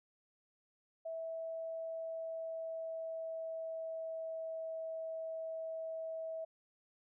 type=tone with pitch glide; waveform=sine; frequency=653 to 647.4 Hz; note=E5 to E5; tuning=-17 to -31 cents; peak=-39 dBFS; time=1.05-6.45 s; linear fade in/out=10 ms; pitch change=-14 cents; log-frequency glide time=1.86-4.75 s; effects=none